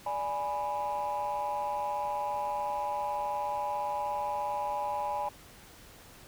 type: chord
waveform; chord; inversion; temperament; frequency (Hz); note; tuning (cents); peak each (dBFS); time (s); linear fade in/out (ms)
sine; G# diminished; second; equal; 587.3 / 830.6 / 987.8; D5 / G#5 / B5; 0 / 0 / 0; -36 / -31 / -34; 0.06-5.29; 5
effects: tanh soft clip ceiling -25 dBFS + pink hiss -53 dBFS RMS until 6.27 s